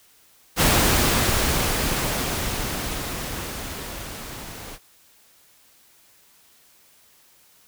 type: noise with level ramp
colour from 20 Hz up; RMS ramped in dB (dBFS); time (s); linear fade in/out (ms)
pink; -17 to -38; 0.56-4.79; 50
effects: white hiss -56 dBFS RMS until 7.67 s